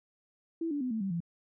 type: tone with pitch steps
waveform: sine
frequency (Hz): 330 / 288.9 / 253 / 221.5 / 193.97 / 169.83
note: E4 / D4 / B3 / A3 / G3 / F3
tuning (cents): +2 / -28 / +42 / +12 / -18 / -48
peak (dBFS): -30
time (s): 0.61-1.204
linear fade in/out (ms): 5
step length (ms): 99
effects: none